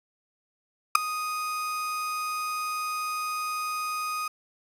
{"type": "tone with ADSR envelope", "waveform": "35% pulse", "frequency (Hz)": 1244.5, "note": "D#6", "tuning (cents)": 0, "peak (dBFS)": -7, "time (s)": [0.95, 4.28], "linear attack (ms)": 5, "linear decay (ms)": 4, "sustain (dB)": -20, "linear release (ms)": 5, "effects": ["resampled to 32000 Hz", "8-bit"]}